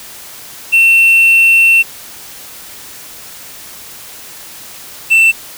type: tone pair in turn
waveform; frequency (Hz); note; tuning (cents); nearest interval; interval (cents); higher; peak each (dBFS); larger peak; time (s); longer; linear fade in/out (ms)
triangle; 2700 / 2677; E7 / E7; +41 / +26; unison; 15; first; -3; neither; 0.72-1.83 / 5.1-5.32; first; 20
effects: white hiss -32 dBFS RMS until 5.57 s